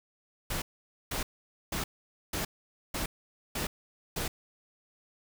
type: noise bursts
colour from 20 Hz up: pink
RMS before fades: -33 dBFS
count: 7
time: 0.5-4.28 s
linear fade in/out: 5 ms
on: 120 ms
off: 490 ms
effects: none